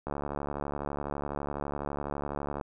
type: click train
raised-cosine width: 1 ms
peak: -20 dBFS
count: 184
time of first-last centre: 0.07-2.612 s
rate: 72 Hz
effects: none